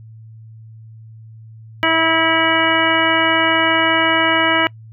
harmonic tone, 324.9 Hz, E4, 25 cents flat, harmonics 1 / 2 / 3 / 4 / 5 / 6 / 7 / 9, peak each -21 / -21 / -21 / -21 / -21 / -21 / -21 / -21 dBFS, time 1.83-4.67 s, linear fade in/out 0 ms, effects noise-tail reverb RT60 0.1 s tail -25 dB re dry + added 111 Hz sine -36 dBFS peak until 4.92 s

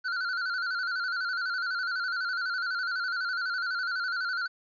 square tone with vibrato, 1448 Hz, F#6, 38 cents flat, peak -29 dBFS, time 0.04-4.48 s, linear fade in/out 20 ms, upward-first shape square, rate 12 Hz, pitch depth 67 cents each way, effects resampled to 11025 Hz + 11-bit

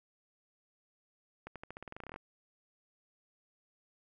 accelerating click train, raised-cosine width 0.5 ms, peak -29 dBFS, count 16, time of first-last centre 1.47-2.161 s, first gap 87 ms, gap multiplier 0.9, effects none

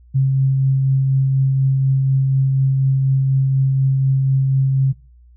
sine tone with tremolo, 134.3 Hz, C3, 46 cents sharp, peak -11 dBFS, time 0.14-4.93 s, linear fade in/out 20 ms, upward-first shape triangle, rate 4.1 Hz, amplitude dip 25%, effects noise-tail reverb RT60 0.3 s tail -19 dB re dry + added 60 Hz sine -44 dBFS peak until 5.36 s

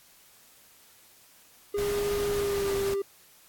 triangle tone with pitch glide, 408.1 to 395.8 Hz, G#4 to G4, -30 to +17 cents, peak -24 dBFS, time 1.74-3.02 s, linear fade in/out 5 ms, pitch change -53 cents, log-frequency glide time 2.32-2.72 s
pink noise, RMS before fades -36 dBFS, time 1.78-2.94 s, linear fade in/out 2 ms
effects white hiss -57 dBFS RMS until 3.48 s + AAC 64 kbps

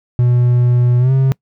triangle tone with pitch glide, 122.4 to 133.48 Hz, B2 to C3, -15 to +35 cents, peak -7 dBFS, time 0.19-1.32 s, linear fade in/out 0 ms, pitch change +150 cents, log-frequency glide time 0.99-1.12 s, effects noise-tail reverb RT60 0.1 s tail -24 dB re dry

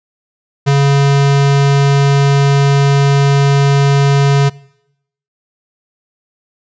square tone, 140 Hz, C#3, 18 cents sharp, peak -8 dBFS, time 0.66-4.5 s, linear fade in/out 20 ms, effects noise-tail reverb RT60 0.8 s tail -22 dB re dry + resampled to 16000 Hz

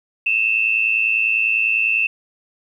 sine tone pair together, 2590 / 2700 Hz, E7 / E7, -31 / +41 cents, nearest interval minor second, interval 72 cents, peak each -18 dBFS, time 0.26-2.07 s, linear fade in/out 5 ms, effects 9-bit

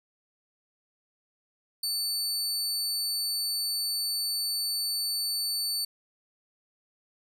sawtooth tone, 4500 Hz, C#8, 25 cents sharp, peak -25 dBFS, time 1.83-5.85 s, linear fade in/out 5 ms, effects none

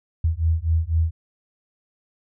sine beating tone pair, 79.6 / 83.6 Hz, D#2 / E2, +40 / +25 cents, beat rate 4 Hz, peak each -21 dBFS, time 0.24-1.11 s, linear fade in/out 5 ms, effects none

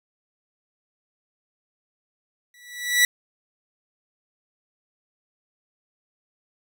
sawtooth tone with exponential growth, 1953 Hz, B6, 20 cents flat, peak -9 dBFS, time 2.54-3.05 s, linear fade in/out 2 ms, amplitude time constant 110 ms, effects none

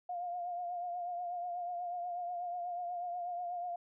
sine tone with vibrato, 706 Hz, F5, 19 cents sharp, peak -36 dBFS, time 0.09-3.76 s, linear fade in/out 5 ms, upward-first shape triangle, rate 8.2 Hz, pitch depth 46 cents each way, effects none

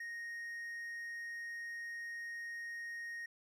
triangle tone, 1864.7 Hz, A#6, in tune, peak -40 dBFS, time 0-3.26 s, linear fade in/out 5 ms, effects none

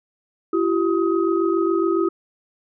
sine tone cluster, 337.6 / 384.8 / 1261 Hz, E4 / G4 / D#6, +41 / -32 / +23 cents, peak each -19 / -21 / -27 dBFS, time 0.53-2.09 s, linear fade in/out 5 ms, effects none

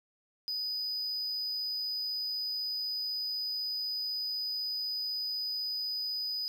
triangle tone, 4978 Hz, D#8, in tune, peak -31 dBFS, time 0.48-6.48 s, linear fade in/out 0 ms, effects none

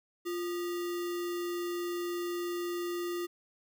sine tone with sample-and-hold, 349.2 Hz, F4, in tune, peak -32 dBFS, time 0.25-3.27 s, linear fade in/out 20 ms, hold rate 1575 Hz, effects none

